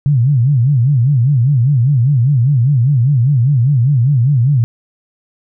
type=tone with vibrato; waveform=sine; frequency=130.81 Hz; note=C3; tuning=in tune; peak=-8 dBFS; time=0.06-4.64 s; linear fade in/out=0 ms; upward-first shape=sine; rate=5 Hz; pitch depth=220 cents each way; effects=none